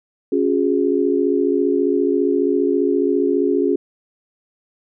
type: chord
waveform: sine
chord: C# suspended fourth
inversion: none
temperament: equal with one note detuned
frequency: 277.2 / 360.5 / 415.3 Hz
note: C#4 / F#4 / G#4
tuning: 0 / -45 / 0 cents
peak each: -19 dBFS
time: 0.32-3.76 s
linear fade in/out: 5 ms
effects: none